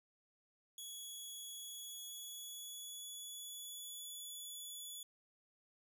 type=tone with pitch glide; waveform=15% pulse; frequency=3363 to 3424 Hz; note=G#7 to A7; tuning=+21 to -48 cents; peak=-40 dBFS; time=0.78-5.03 s; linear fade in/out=2 ms; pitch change=+31 cents; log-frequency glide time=1.52-4.08 s; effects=none